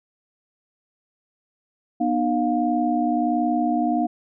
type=tone cluster; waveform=sine; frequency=244 / 305.4 / 707 Hz; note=B3 / D#4 / F5; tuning=-21 / -32 / +21 cents; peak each=-23 dBFS; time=2-4.07 s; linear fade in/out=10 ms; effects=none